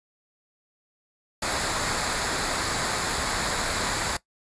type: noise with comb filter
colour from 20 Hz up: pink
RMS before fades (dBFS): -27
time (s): 1.42-4.17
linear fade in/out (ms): 5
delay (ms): 0.34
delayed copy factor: -0.55
effects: noise-tail reverb RT60 0.1 s tail -18 dB re dry + resampled to 22050 Hz